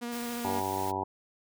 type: tone with vibrato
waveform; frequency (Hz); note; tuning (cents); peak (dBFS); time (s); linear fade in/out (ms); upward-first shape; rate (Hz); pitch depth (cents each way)
sawtooth; 238.3; A#3; +38; -30; 0.01-0.61; 20; square; 14; 13
type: noise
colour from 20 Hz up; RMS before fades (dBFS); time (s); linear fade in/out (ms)
white; -43; 0.11-0.92; 20
type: harmonic tone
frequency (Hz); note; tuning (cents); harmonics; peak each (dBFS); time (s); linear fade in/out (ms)
96.4; G2; -28; 1 / 2 / 3 / 4 / 5 / 6 / 7 / 8 / 9 / 10; -41 / -45 / -40 / -37 / -44 / -44 / -42 / -37 / -35 / -35; 0.44-1.04; 10
effects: none